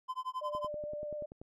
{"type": "tone with tremolo", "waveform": "triangle", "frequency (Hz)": 1025, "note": "C6", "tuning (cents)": -36, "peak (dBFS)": -31, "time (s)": [0.08, 0.68], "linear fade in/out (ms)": 20, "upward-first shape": "sine", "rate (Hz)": 11, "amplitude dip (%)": 100}
{"type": "tone with vibrato", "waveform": "sine", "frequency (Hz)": 596, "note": "D5", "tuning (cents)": 25, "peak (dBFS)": -37, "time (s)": [0.41, 1.26], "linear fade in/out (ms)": 10, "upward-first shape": "sine", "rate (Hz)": 8.5, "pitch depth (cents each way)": 18}
{"type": "click train", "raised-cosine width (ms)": 2, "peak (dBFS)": -34, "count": 10, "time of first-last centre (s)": [0.55, 1.415], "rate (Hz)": 10.4}
{"effects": []}